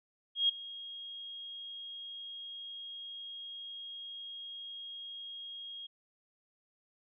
sine tone with ADSR envelope, 3266 Hz, G#7, 30 cents flat, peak -23 dBFS, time 0.35-5.87 s, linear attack 140 ms, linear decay 9 ms, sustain -19 dB, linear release 11 ms, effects none

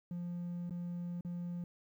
triangle tone with dropouts, 174.61 Hz, F3, in tune, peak -35 dBFS, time 0.11-1.64 s, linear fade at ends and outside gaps 2 ms, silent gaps 0.696-0.707 / 1.209-1.248 s, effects tanh soft clip ceiling -31 dBFS + 12-bit

